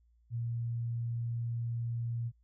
sine tone, 117.4 Hz, A#2, 13 cents sharp, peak -32 dBFS, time 0.3-2.32 s, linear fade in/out 50 ms, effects added 58 Hz sine -64 dBFS peak until 2.43 s

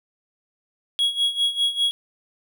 triangle tone with tremolo, 3322 Hz, G#7, in tune, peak -15 dBFS, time 0.99-1.91 s, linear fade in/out 0 ms, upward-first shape sine, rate 5 Hz, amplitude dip 80%, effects none

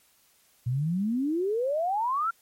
sine exponential sweep, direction up, 116.54 to 1400 Hz, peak -24 dBFS, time 0.66-2.31 s, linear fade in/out 10 ms, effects white hiss -63 dBFS RMS until 2.41 s + MP3 64 kbps

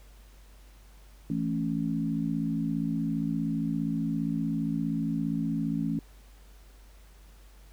sine chord, A major, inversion second, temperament equal, 164.81 / 220 / 277.2 Hz, E3 / A3 / C#4, 0 / 0 / 0 cents, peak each -31 dBFS, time 1.3-5.99 s, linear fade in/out 2 ms, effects added 49 Hz sine -50 dBFS peak until 7.72 s + pink hiss -60 dBFS RMS until 7.72 s

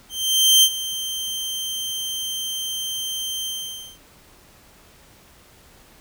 sawtooth tone with ADSR envelope, 3136 Hz, G7, in tune, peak -7 dBFS, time 0.09-3.99 s, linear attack 540 ms, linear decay 61 ms, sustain -15 dB, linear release 530 ms, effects pink hiss -51 dBFS RMS until 6 s

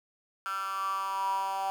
10% pulse tone with high-pass filter sweep, 193.9 Hz, G3, 19 cents flat, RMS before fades -32 dBFS, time 0.46-1.7 s, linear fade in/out 0 ms, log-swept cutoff 1400 to 810 Hz, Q 9.5, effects 10-bit

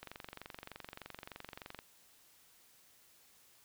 click train, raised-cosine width 0.3 ms, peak -29 dBFS, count 42, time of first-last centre 0.03-1.79 s, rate 23.3 Hz, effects white hiss -65 dBFS RMS until 3.64 s

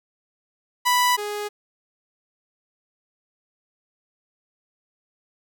sawtooth tone pair in turn, 987.8 / 415.3 Hz, B5 / G#4, 0 / 0 cents, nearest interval octave + minor third, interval 1500 cents, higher first, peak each -13 / -23 dBFS, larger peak first, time 0.85-1.17 / 1.17-1.49 s, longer neither, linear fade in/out 20 ms, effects none

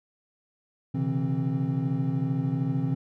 triangle tone cluster, 127.7 / 140.8 / 163.4 / 264.7 Hz, C3 / C#3 / E3 / C4, -42 / +27 / -15 / +20 cents, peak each -28 dBFS, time 0.94-2.95 s, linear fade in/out 10 ms, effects none

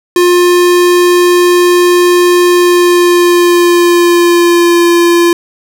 square tone with pitch glide, 354.1 to 344 Hz, F4 to F4, +24 to -26 cents, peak -5 dBFS, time 0.16-5.33 s, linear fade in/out 2 ms, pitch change -50 cents, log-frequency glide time 2.48-4.87 s, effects none

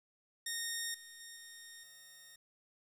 10% pulse tone with level steps, 1849 Hz, A#6, 15 cents flat, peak -28 / -43 / -40 / -42 / -46 dBFS, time 0.46-2.36 s, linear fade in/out 5 ms, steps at 0.94 / 1.2 / 1.36 / 1.83 s, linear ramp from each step 5 ms, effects resampled to 32000 Hz + 11-bit

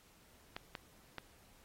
clicks, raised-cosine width 0.3 ms, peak -25 dBFS, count 3, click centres 0.565 / 0.752 / 1.183 s, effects pink hiss -65 dBFS RMS until 1.64 s + AAC 48 kbps

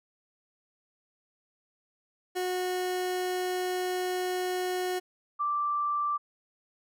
30% pulse / sine tone pair in turn, 365 / 1173.3 Hz, F#4 / D6, -24 / -2 cents, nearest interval octave + minor sixth, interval 2022 cents, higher second, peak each -26 dBFS, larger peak neither, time 2.35-5 / 5.39-6.18 s, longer first, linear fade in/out 20 ms, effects none

